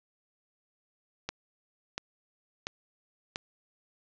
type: click train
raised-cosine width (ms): 0.2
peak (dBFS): -16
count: 4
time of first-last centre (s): 1.29-3.359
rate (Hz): 1.45
effects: resampled to 16000 Hz + 9-bit